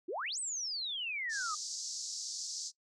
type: exponential two-way sweep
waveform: sine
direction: up then down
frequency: 311.1 to 8510 to 1196 Hz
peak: -35 dBFS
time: 0.08-1.55 s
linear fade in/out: 10 ms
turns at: 0.39 s
type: band-pass noise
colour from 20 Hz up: white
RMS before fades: -41 dBFS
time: 1.29-2.72 s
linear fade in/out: 50 ms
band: 4500 to 7100 Hz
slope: 48 dB/octave
effects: noise-tail reverb RT60 0.1 s tail -20 dB re dry